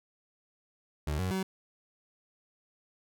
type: tone with pitch steps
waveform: 30% pulse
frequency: 74.8 / 92.8 / 189.5 Hz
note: D2 / F#2 / F#3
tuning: +32 / +6 / +42 cents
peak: -27 dBFS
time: 1.07-1.43 s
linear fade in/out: 5 ms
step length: 120 ms
effects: none